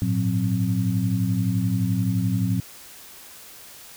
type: tone cluster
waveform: sine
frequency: 101.7 / 113.3 / 181.7 / 263.8 Hz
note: G#2 / A#2 / F#3 / C4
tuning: -36 / -49 / -31 / +14 cents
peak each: -29 / -23 / -24 / -29 dBFS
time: 0.02-2.6 s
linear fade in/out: 0 ms
effects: white hiss -44 dBFS RMS until 3.96 s